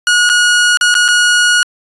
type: tone with dropouts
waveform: sawtooth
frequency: 1450 Hz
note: F#6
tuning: 35 cents flat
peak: -4 dBFS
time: 0.07-1.63 s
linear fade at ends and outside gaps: 1 ms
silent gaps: 0.292-0.298 / 0.772-0.811 / 0.942-0.951 / 1.081-1.086 s
effects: resampled to 24000 Hz

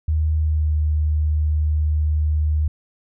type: tone with pitch glide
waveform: sine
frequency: 77.78 to 76.36 Hz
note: D#2 to D#2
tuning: 0 to -32 cents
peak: -16 dBFS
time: 0.08-2.68 s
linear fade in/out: 5 ms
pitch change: -32 cents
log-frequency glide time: 0.39-0.73 s
effects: none

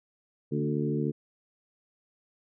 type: harmonic tone with a mistuned harmonic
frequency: 73.4 Hz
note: D2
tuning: in tune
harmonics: 2 / 3 / 4 / 5 / 6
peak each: -30 / -32 / -33 / -34 / -35 dBFS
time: 0.51-1.12 s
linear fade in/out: 20 ms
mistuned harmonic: 3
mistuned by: +29 cents
effects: none

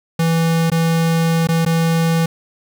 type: tone with dropouts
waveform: square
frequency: 164.81 Hz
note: E3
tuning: in tune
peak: -14 dBFS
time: 0.19-2.26 s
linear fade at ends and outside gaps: 5 ms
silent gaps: 0.701-0.717 / 1.472-1.487 / 1.651-1.661 s
effects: 8-bit

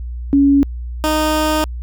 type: tone pair in turn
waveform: sine / 15% pulse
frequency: 279.7 / 308.9 Hz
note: C#4 / D#4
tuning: +16 / -12 cents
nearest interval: major second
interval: 172 cents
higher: second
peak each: -8 dBFS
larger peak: neither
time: 0.33-0.63 / 1.04-1.64 s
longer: second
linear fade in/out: 0 ms
effects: added 60 Hz sine -23 dBFS peak until 1.82 s

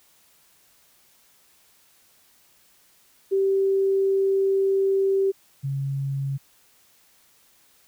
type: tone pair in turn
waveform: sine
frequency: 388.8 / 137.46 Hz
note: G4 / C#3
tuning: -14 / -14 cents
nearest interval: octave + tritone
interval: 1800 cents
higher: first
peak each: -18 / -24 dBFS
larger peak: first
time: 3.31-5.32 / 5.63-6.38 s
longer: first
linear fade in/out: 20 ms
effects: white hiss -59 dBFS RMS until 7.87 s

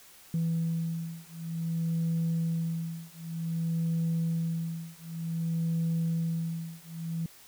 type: beating tone pair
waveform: sine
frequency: 164.81 / 165.35 Hz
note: E3 / E3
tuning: 0 / +6 cents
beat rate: 0.54 Hz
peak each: -30 dBFS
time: 0.34-7.26 s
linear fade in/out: 2 ms
effects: tanh soft clip ceiling -23 dBFS + white hiss -54 dBFS RMS until 7.47 s

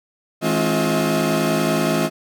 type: tone cluster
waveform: 35% pulse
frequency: 161.1 / 211.7 / 267.2 / 352 / 639 Hz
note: E3 / G#3 / C4 / F4 / D#5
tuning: -39 / +33 / +36 / +14 / +46 cents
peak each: -22 dBFS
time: 0.41-2.1 s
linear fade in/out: 50 ms
effects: none

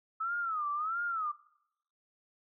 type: tone with vibrato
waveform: sine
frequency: 1284 Hz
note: E6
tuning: 46 cents flat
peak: -31 dBFS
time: 0.2-1.32 s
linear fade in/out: 10 ms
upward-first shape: sine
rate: 1.5 Hz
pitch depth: 170 cents each way
effects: noise-tail reverb RT60 0.8 s tail -22 dB re dry

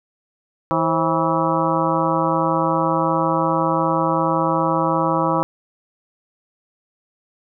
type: harmonic tone with a mistuned harmonic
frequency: 162.7 Hz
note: E3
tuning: 22 cents flat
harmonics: 1 / 2 / 3 / 4 / 5 / 6 / 7 / 8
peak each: -25 / -23 / -23 / -28 / -25 / -23 / -24 / -27 dBFS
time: 0.71-5.43 s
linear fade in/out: 0 ms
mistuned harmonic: 3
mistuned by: +140 cents
effects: none

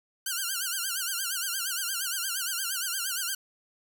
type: tone with vibrato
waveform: 5% pulse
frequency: 1480 Hz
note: F#6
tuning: in tune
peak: -18 dBFS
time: 0.26-3.35 s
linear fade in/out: 5 ms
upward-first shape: sine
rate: 8.6 Hz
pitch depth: 140 cents each way
effects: none

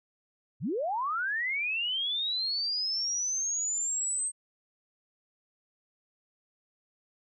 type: linear sweep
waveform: sine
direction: up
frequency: 91.6 to 8372 Hz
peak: -28 dBFS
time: 0.6-4.32 s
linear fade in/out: 50 ms
effects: none

